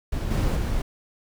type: noise with level steps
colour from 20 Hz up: brown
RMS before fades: -27 / -22 / -25 dBFS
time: 0.12-0.82 s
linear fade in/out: 5 ms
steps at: 0.3 / 0.55 s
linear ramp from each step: 20 ms
effects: none